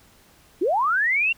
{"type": "linear sweep", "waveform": "sine", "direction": "up", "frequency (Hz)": [303.4, 2794], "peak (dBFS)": -18, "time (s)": [0.61, 1.33], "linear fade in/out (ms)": 10, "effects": ["pink hiss -55 dBFS RMS until 1.37 s"]}